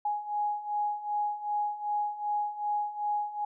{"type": "beating tone pair", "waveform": "sine", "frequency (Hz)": [830.6, 833.2], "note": ["G#5", "G#5"], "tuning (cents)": [0, 5], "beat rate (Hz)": 2.6, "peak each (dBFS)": [-34, -30], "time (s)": [0.05, 3.45], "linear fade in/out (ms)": 5, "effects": []}